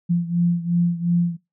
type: beating tone pair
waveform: sine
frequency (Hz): 171.9 / 174.7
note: F3 / F3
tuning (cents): -27 / +1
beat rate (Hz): 2.8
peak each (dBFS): -19 / -22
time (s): 0.09-1.37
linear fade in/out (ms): 20
effects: noise-tail reverb RT60 0.2 s tail -19 dB re dry